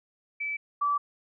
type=tone pair in turn; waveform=sine; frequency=2308 / 1156.7 Hz; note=D7 / D6; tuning=-31 / -27 cents; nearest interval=octave; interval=1196 cents; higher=first; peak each=-29 / -23 dBFS; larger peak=second; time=0.4-0.57 / 0.81-0.98 s; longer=neither; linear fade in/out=10 ms; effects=none